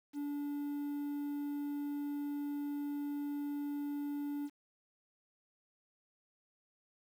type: tone with quantisation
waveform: triangle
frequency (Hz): 288.8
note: D4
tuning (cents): -29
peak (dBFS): -34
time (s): 0.13-4.5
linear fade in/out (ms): 50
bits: 10
effects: none